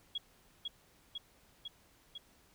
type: tone with echo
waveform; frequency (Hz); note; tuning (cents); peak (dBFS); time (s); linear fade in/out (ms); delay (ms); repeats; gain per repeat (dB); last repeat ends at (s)
sine; 3322; G#7; 0; -34; 0.15-0.18; 5; 500; 4; -2; 2.18
effects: pink hiss -66 dBFS RMS until 2.54 s